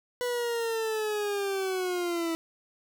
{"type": "linear sweep", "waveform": "40% pulse", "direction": "down", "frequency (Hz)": [493.9, 326.7], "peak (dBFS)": -27, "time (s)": [0.21, 2.35], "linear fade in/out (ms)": 0, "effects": []}